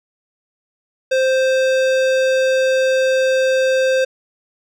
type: tone with hard clipping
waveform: sine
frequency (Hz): 523.3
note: C5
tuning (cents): 0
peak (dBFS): -15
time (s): 1.11-4.05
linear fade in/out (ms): 10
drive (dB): 17
effects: none